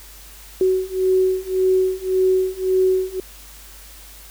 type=beating tone pair; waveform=sine; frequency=373.4 / 375.2 Hz; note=F#4 / F#4; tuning=+16 / +24 cents; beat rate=1.8 Hz; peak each=-19 / -18 dBFS; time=0.61-3.2 s; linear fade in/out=2 ms; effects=added 50 Hz sine -43 dBFS peak until 4.3 s + white hiss -43 dBFS RMS until 4.3 s